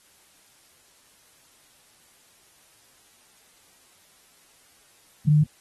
sine tone, 150.8 Hz, D3, 46 cents sharp, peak -14 dBFS, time 5.27-5.44 s, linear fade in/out 10 ms, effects white hiss -58 dBFS RMS until 5.6 s + AAC 32 kbps

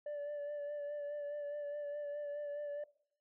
sine tone with vibrato, 583 Hz, D5, 13 cents flat, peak -36 dBFS, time 0.06-2.84 s, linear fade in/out 5 ms, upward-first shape sine, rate 4.8 Hz, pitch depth 24 cents each way, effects noise-tail reverb RT60 0.6 s tail -21 dB re dry + tanh soft clip ceiling -38 dBFS

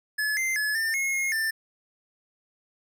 square tone with pitch steps, 1713 / 2083 / 1709 / 1797 / 2164 / 2151 / 1782 Hz, A6 / C7 / G#6 / A6 / C#7 / C7 / A6, -47 / -8 / +49 / +36 / -42 / +47 / +22 cents, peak -25 dBFS, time 0.18-1.51 s, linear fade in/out 10 ms, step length 190 ms, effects none

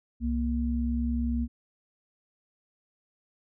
sine tone pair together, 66.2 / 235.9 Hz, C2 / A#3, +21 / +21 cents, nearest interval octave + minor seventh, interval 2200 cents, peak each -28 dBFS, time 0.2-1.48 s, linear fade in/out 50 ms, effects none

